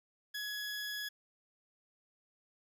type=tone; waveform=20% pulse; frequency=1682 Hz; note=G#6; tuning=22 cents sharp; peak=-33 dBFS; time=0.34-1.09 s; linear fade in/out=10 ms; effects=none